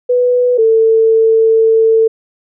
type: tone pair in turn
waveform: sine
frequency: 493.9 / 447.1 Hz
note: B4 / A4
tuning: 0 / +28 cents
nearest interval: major second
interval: 172 cents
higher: first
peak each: -8 / -6 dBFS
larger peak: second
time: 0.09-0.58 / 0.58-2.08 s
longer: second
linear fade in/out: 10 ms
effects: none